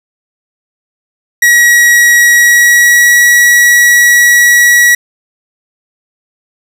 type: tone with pitch glide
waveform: 45% pulse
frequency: 1913 to 1926.3 Hz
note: A#6 to B6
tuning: +44 to -44 cents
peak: -3 dBFS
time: 1.42-4.95 s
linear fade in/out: 5 ms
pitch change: +12 cents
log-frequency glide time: 2.31-3.24 s
effects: none